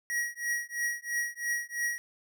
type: tone with tremolo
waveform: square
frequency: 1905 Hz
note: A#6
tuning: 37 cents sharp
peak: -27 dBFS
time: 0.1-1.98 s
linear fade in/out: 0 ms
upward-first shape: triangle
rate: 3 Hz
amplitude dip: 100%
effects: none